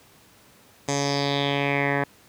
10% pulse tone with low-pass filter sweep, 141.1 Hz, C#3, 31 cents sharp, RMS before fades -24 dBFS, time 0.88-2.04 s, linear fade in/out 5 ms, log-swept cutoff 7000 to 1600 Hz, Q 4.2, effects pink hiss -54 dBFS RMS until 2.28 s + high-pass 80 Hz 12 dB/octave

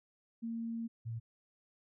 sine tone pair in turn, 229.4 / 114.4 Hz, A#3 / A#2, -28 / -32 cents, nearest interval octave, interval 1204 cents, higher first, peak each -36 / -37 dBFS, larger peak first, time 0.42-0.88 / 1.05-1.2 s, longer first, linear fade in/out 20 ms, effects none

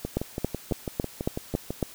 two click trains, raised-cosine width 2 ms, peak -16 / -11 dBFS, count 11 / 7, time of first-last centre 0.05-1.706 / 0.17-1.827 s, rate 6.04 / 3.62 Hz, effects white hiss -47 dBFS RMS until 1.94 s

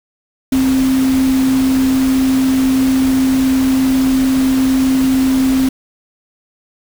sine tone in noise, 263 Hz, C4, 9 cents sharp, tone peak -10 dBFS, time 0.52-5.69 s, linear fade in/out 5 ms, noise pink, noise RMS -25 dBFS, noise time 0.52-5.69 s, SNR +12 dB, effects none

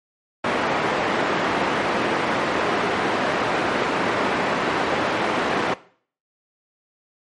pink band-pass noise, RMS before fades -22 dBFS, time 0.44-5.74 s, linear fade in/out 5 ms, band 280 to 2000 Hz, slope 12 dB/octave, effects noise-tail reverb RT60 0.5 s tail -18 dB re dry + MP3 48 kbps

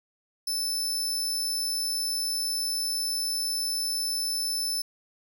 sawtooth tone, 5274 Hz, E8, in tune, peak -24 dBFS, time 0.47-4.82 s, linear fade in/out 5 ms, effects none

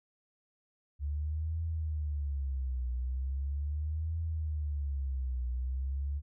sine tone with vibrato, 71 Hz, C#2, 42 cents sharp, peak -31 dBFS, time 0.99-6.22 s, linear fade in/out 50 ms, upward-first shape triangle, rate 0.39 Hz, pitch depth 260 cents each way, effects none

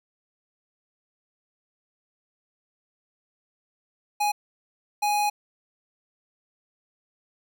square tone bursts at uneven times, 830.6 Hz, G#5, in tune, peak -22 dBFS, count 2, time 4.2-4.32 / 5.02-5.3 s, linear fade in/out 10 ms, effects none

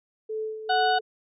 sine tone with tremolo, 436 Hz, A4, 16 cents flat, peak -27 dBFS, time 0.29-1.01 s, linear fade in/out 10 ms, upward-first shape sine, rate 2.3 Hz, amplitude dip 60%
harmonic tone, 739 Hz, F#5, 2 cents flat, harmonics 1 / 2 / 4 / 5 / 6, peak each -21 / -27 / -33 / -35 / -37 dBFS, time 0.69-0.99 s, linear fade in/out 10 ms
effects none

